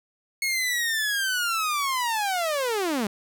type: linear sweep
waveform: sawtooth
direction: down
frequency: 2185 to 192.5 Hz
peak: -20 dBFS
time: 0.42-3.07 s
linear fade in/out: 2 ms
effects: none